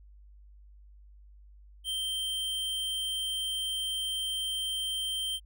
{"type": "tone", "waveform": "square", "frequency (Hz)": 3136, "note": "G7", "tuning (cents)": 0, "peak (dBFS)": -31, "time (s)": [1.84, 5.4], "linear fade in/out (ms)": 50, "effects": ["added 50 Hz sine -51 dBFS peak until 5.45 s"]}